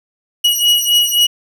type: beating tone pair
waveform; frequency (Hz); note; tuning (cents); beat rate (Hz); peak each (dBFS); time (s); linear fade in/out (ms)
40% pulse; 2907 / 2910.8; F#7 / F#7; -31 / -29; 3.8; -13; 0.44-1.27; 10
effects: none

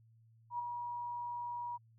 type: tone with ADSR envelope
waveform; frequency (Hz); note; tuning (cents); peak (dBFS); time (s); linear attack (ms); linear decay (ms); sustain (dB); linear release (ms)
sine; 960; B5; -49; -33; 0.5-1.78; 91; 11; -5; 26
effects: added 113 Hz sine -62 dBFS peak until 1.98 s

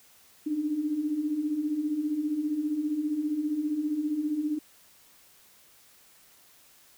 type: beating tone pair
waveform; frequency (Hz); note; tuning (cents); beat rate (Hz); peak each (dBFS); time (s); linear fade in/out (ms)
sine; 288.3 / 303.3; D4 / D#4; -32 / -44; 15; -34 / -27; 0.46-4.59; 10
effects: white hiss -58 dBFS RMS until 6.97 s

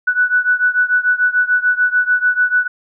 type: beating tone pair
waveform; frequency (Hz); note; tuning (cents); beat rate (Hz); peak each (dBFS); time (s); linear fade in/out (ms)
sine; 1480 / 1486.8; F#6 / F#6; 0 / +8; 6.8; -14 / -16; 0.07-2.68; 10
effects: none

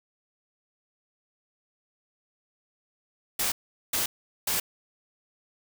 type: noise bursts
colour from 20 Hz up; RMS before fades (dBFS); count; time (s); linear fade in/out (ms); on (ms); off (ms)
white; -27; 3; 3.39-4.6; 5; 130; 410
effects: none

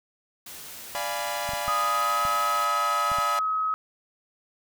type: noise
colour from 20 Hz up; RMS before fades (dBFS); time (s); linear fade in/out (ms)
white; -41; 0.46-2.65; 5
type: chord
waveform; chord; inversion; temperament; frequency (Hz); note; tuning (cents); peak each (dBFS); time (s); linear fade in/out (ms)
sawtooth; D diminished seventh; none; equal with one note detuned; 587.3 / 694.4 / 830.6 / 987.8; D5 / F5 / Ab5 / Cb6; 0 / -10 / 0 / 0; -30; 0.95-3.39; 0
type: clicks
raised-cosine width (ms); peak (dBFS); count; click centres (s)
5; -27; 6; 1.491 / 1.535 / 1.681 / 2.252 / 3.117 / 3.186
type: tone with pitch glide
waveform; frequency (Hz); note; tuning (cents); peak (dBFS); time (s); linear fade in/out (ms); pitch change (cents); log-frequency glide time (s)
sine; 1244.5 to 1275.1; D#6 to D#6; 0 to +42; -23; 1.68-3.74; 0; +42; 1.79-2.27
effects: none

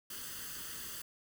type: noise with comb filter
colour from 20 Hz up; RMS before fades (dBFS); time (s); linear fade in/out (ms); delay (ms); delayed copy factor
white; -44; 0.1-1.02; 5; 0.64; +0.7
effects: none

